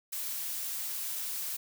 blue noise, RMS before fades -36 dBFS, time 0.12-1.57 s, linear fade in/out 10 ms, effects none

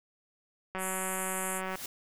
click train, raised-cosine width 0.5 ms, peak -21 dBFS, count 190, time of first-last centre 0.75-1.755 s, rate 188 Hz
white band-pass noise, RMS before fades -38 dBFS, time 0.78-1.62 s, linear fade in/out 50 ms, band 7000 to 12000 Hz, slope 96 dB/octave
white noise with exponential growth, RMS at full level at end -37 dBFS, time 1.48-1.86 s, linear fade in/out 2 ms, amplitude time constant 82 ms
effects none

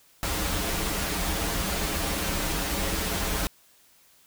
pink noise with comb filter, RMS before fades -28 dBFS, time 0.23-3.47 s, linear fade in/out 0 ms, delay 8.1 ms, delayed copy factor -0.8, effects white hiss -59 dBFS RMS until 4.26 s

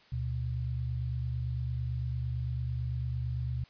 sine tone pair together, 73.42 / 122.34 Hz, D2 / B2, 0 / -16 cents, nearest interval major sixth, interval 884 cents, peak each -35 / -32 dBFS, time 0.12-3.64 s, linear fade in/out 5 ms, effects white hiss -60 dBFS RMS until 3.69 s + resampled to 11025 Hz

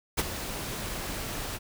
pink noise with ADSR envelope, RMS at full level -24 dBFS, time 0.17-1.59 s, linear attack 20 ms, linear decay 32 ms, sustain -11 dB, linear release 34 ms, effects none

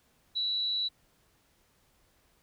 sine tone with amplitude modulation, 3932 Hz, B7, 8 cents flat, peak -26 dBFS, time 0.35-0.89 s, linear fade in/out 20 ms, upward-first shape sine, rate 211 Hz, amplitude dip 40%, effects pink hiss -68 dBFS RMS until 2.42 s

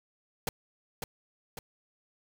pink noise with echo, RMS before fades -31 dBFS, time 0.47-0.49 s, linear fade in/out 2 ms, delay 550 ms, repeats 2, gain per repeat -5 dB, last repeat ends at 1.59 s, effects none

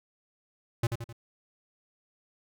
square tone with echo, 116.54 Hz, A#2, in tune, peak -24 dBFS, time 0.83-0.87 s, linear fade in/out 5 ms, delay 86 ms, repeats 3, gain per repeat -6 dB, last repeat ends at 1.128 s, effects none

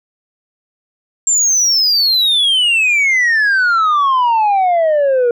sine exponential sweep, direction down, 7450 to 470 Hz, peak -7 dBFS, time 1.27-5.31 s, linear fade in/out 2 ms, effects tanh soft clip ceiling -9 dBFS

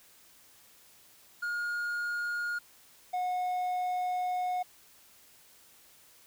triangle tone pair in turn, 1427 / 727.2 Hz, F6 / F#5, +37 / -30 cents, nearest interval octave, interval 1167 cents, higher first, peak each -29 / -27 dBFS, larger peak second, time 1.42-2.59 / 3.13-4.63 s, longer second, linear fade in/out 10 ms, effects white hiss -59 dBFS RMS until 6.26 s

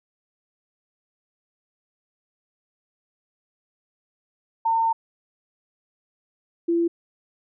sine tone pair in turn, 907 / 338.6 Hz, A#5 / E4, -48 / +46 cents, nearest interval octave + perfect fourth, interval 1706 cents, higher first, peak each -18 dBFS, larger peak neither, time 4.65-4.93 / 6.68-6.88 s, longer first, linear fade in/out 10 ms, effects none

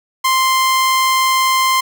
sawtooth tone, 1046.5 Hz, C6, in tune, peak -8 dBFS, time 0.24-1.81 s, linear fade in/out 10 ms, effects none

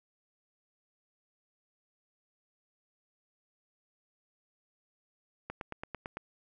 click train, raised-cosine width 0.5 ms, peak -23 dBFS, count 7, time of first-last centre 5.5-6.17 s, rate 8.95 Hz, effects none

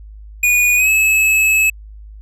square tone with pitch glide, 2455 to 2590 Hz, D#7 to E7, -24 to -31 cents, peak -11 dBFS, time 0.43-1.7 s, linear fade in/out 5 ms, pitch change +93 cents, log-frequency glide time 0.76-0.89 s, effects added 52 Hz sine -33 dBFS peak until 2.21 s

